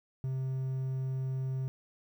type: tone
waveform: triangle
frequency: 131.7 Hz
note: C3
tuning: 12 cents sharp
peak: -29 dBFS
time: 0.24-1.68 s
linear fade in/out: 0 ms
effects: 11-bit